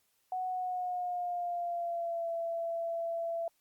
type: tone with pitch glide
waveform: sine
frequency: 740 to 670.8 Hz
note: F#5 to E5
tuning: 0 to +30 cents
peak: -32 dBFS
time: 0.32-3.48 s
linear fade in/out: 2 ms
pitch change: -170 cents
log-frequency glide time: 0.47-2.29 s
effects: white hiss -74 dBFS RMS until 3.6 s + Opus 48 kbps